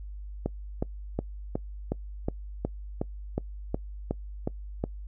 click train, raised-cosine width 2 ms, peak -14 dBFS, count 13, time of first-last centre 0.46-4.84 s, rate 2.74 Hz, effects noise-tail reverb RT60 0.1 s tail -24 dB re dry + added 50 Hz sine -37 dBFS peak until 5.07 s

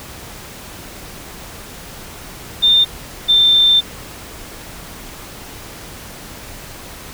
sine tone pair in turn, 3608 / 3573 Hz, A7 / A7, +43 / +26 cents, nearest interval unison, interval 17 cents, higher first, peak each -8 dBFS, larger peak neither, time 2.62-2.85 / 3.28-3.81 s, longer second, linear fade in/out 20 ms, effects pink hiss -34 dBFS RMS until 7.13 s

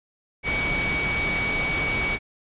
sine tone in noise, 2260 Hz, C#7, 33 cents sharp, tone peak -24 dBFS, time 0.43-2.19 s, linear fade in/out 50 ms, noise pink, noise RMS -28 dBFS, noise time 0.43-2.19 s, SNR +1 dB, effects resampled to 8000 Hz

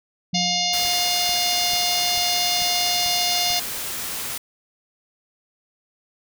sine tone with exponential decay, 180 Hz, F#3, 47 cents flat, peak -22 dBFS, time 0.33-1.02 s, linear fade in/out 5 ms, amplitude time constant 150 ms
harmonic tone, 710 Hz, F5, 28 cents sharp, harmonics 1 / 3 / 4 / 5 / 6 / 7 / 8 / 9, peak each -27 / -31 / -28 / -27 / -27 / -26 / -31 / -30 dBFS, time 0.34-3.6 s, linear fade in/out 10 ms
white noise, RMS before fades -29 dBFS, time 0.73-4.38 s, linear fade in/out 5 ms
click train, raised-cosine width 5 ms, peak -29 dBFS, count 7, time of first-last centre 0.85-3.505 s, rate 2.26 Hz
effects none

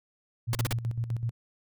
sine tone with tremolo, 116.54 Hz, A#2, in tune, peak -26 dBFS, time 0.47-1.31 s, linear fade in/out 20 ms, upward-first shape square, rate 7.9 Hz, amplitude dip 65%
pink noise bursts, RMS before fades -30 dBFS, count 4, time 0.53-0.728 s, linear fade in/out 2 ms, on 21 ms, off 38 ms
effects none

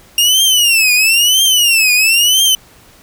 sawtooth tone with vibrato, 2794 Hz, F7, in tune, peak -5 dBFS, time 0.18-2.55 s, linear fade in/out 2 ms, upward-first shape triangle, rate 1 Hz, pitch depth 240 cents each way, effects pink hiss -44 dBFS RMS until 3.02 s

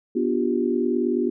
sine chord, G dominant seventh, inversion first, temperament just, 245 / 294 / 352.8 / 392 Hz, B3 / D4 / F4 / G4, -14 / +2 / +18 / 0 cents, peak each -24 / -28 / -24 / -26 dBFS, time 0.15-1.3 s, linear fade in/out 10 ms, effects none

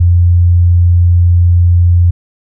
sine tone, 87.31 Hz, F2, in tune, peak -4 dBFS, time 0-2.11 s, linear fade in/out 10 ms, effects none

